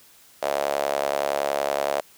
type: tone with high-pass filter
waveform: sawtooth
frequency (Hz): 70.7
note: C#2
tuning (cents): +35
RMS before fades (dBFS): -25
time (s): 0.42-2.01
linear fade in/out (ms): 10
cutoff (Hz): 610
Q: 4.3
effects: white hiss -53 dBFS RMS until 2.17 s